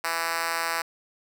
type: tone with high-pass filter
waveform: 5% pulse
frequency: 166 Hz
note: E3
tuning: 12 cents sharp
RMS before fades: -28 dBFS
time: 0.04-0.82 s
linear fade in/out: 5 ms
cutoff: 830 Hz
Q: 0.78
effects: none